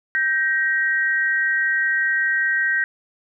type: tone pair together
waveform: sine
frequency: 1563 / 1888.1 Hz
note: G6 / A#6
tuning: -6 / +22 cents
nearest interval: minor third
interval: 328 cents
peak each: -20 dBFS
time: 0.15-2.84 s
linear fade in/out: 0 ms
effects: none